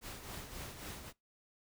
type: noise with tremolo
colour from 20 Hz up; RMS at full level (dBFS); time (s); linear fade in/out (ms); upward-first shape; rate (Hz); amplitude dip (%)
pink; -44; 0.01-1.13; 50; triangle; 3.7; 60
effects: noise-tail reverb RT60 0.2 s tail -23 dB re dry